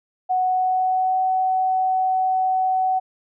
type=tone with pitch glide; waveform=sine; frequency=740 to 750.8 Hz; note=F#5 to F#5; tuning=0 to +25 cents; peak=-17 dBFS; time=0.29-3 s; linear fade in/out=20 ms; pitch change=+25 cents; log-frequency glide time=0.44-1.24 s; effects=none